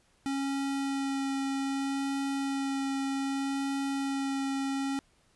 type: tone with vibrato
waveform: square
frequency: 273.7 Hz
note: C#4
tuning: 22 cents flat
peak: -30 dBFS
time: 0.26-4.99 s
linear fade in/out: 0 ms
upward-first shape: sine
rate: 0.64 Hz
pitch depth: 9 cents each way
effects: pink hiss -67 dBFS RMS until 5.35 s + resampled to 24000 Hz